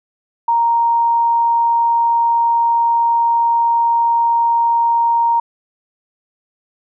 sine tone, 932.3 Hz, A#5, in tune, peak -11 dBFS, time 0.48-5.4 s, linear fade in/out 5 ms, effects none

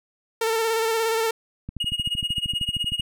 sawtooth tone with vibrato, 450 Hz, A4, 39 cents sharp, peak -17 dBFS, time 0.41-1.31 s, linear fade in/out 5 ms, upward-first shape square, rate 17 Hz, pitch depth 27 cents each way
click train, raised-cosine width 5 ms, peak -20 dBFS, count 18, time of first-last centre 1.69-2.998 s, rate 13 Hz
triangle tone with tremolo, 2875 Hz, F7, 50 cents sharp, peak -19 dBFS, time 1.8-3.01 s, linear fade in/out 5 ms, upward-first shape sine, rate 16 Hz, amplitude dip 90%
effects none

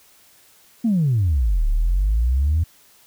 sine exponential two-way sweep, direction down then up, 241.8 to 35.1 to 84.7 Hz, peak -14 dBFS, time 0.84-2.64 s, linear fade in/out 10 ms, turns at 1.66 s, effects tanh soft clip ceiling -12 dBFS + white hiss -53 dBFS RMS until 3.06 s

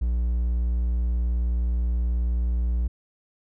triangle tone, 59.4 Hz, A#1, 33 cents sharp, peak -19 dBFS, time 0.01-2.88 s, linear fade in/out 10 ms, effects none

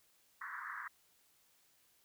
white band-pass noise, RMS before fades -45 dBFS, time 0.41-0.88 s, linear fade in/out 5 ms, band 1000 to 1900 Hz, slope 96 dB/octave, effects white hiss -71 dBFS RMS until 2.04 s

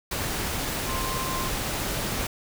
sine tone in noise, 1050 Hz, C6, 6 cents sharp, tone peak -32 dBFS, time 0.88-1.49 s, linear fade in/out 5 ms, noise pink, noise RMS -29 dBFS, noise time 0.11-2.27 s, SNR -6 dB, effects none

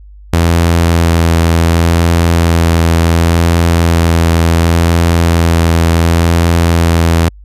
sawtooth tone with vibrato, 83.8 Hz, E2, 29 cents sharp, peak -3 dBFS, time 0.33-7.29 s, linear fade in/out 5 ms, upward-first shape sine, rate 0.69 Hz, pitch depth 14 cents each way, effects added 50 Hz sine -32 dBFS peak until 7.44 s + resampled to 32000 Hz

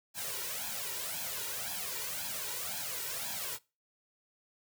white noise with flanger, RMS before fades -38 dBFS, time 0.14-3.59 s, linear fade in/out 50 ms, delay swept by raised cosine 1.2 to 2.13 ms, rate 1.9 Hz, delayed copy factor +0.8, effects noise-tail reverb RT60 0.3 s tail -23 dB re dry + high-pass 100 Hz 12 dB/octave

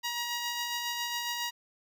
10% pulse tone with tremolo, 953 Hz, A#5, 38 cents sharp, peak -22 dBFS, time 0.03-1.51 s, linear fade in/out 20 ms, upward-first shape sine, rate 7.3 Hz, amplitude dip 30%, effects none

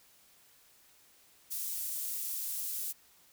pink high-pass noise, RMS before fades -37 dBFS, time 1.5-2.93 s, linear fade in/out 20 ms, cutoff 11000 Hz, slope 12 dB/octave, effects white hiss -63 dBFS RMS until 3.32 s

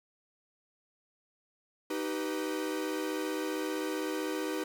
45% pulse chord, Eb augmented, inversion none, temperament equal with one note detuned, 311.1 / 386.6 / 493.9 Hz, Eb4 / G4 / B4, 0 / -24 / 0 cents, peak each -35 / -37 / -38 dBFS, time 1.9-4.64 s, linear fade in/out 5 ms, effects 10-bit

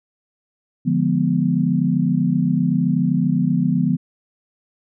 sine chord, D diminished seventh, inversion none, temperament equal, 146.83 / 174.61 / 207.7 / 246.9 Hz, D3 / F3 / Ab3 / Cb4, 0 / 0 / 0 / 0 cents, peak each -22 / -19 / -24 / -20 dBFS, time 0.85-3.97 s, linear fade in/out 20 ms, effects none

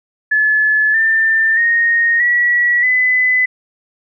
sine tone with pitch steps, 1721 / 1788.9 / 1859.5 / 1932.9 / 2009 Hz, A6 / A6 / A#6 / B6 / B6, -39 / +28 / -5 / -38 / +29 cents, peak -10 dBFS, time 0.31-3.46 s, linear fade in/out 10 ms, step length 630 ms, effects none

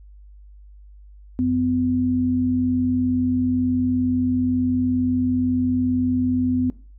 sine tone pair together, 92.11 / 253.1 Hz, F#2 / B3, -7 / +43 cents, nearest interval octave + perfect fourth, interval 1750 cents, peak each -27 / -18 dBFS, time 1.39-6.7 s, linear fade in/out 0 ms, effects noise-tail reverb RT60 0.4 s tail -20 dB re dry + added 50 Hz sine -42 dBFS peak until 6.98 s

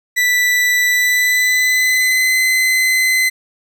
40% pulse tone with pitch glide, 1975.5 to 2040 Hz, B6 to C7, 0 to -44 cents, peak -11 dBFS, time 0.16-3.3 s, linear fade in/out 20 ms, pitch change +56 cents, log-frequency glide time 0.88-2.39 s, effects none

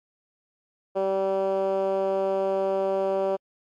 10% pulse tone with band-pass filter, 193 Hz, G3, 27 cents flat, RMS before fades -25 dBFS, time 0.95-3.37 s, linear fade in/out 20 ms, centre 500 Hz, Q 3.4, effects AAC 64 kbps

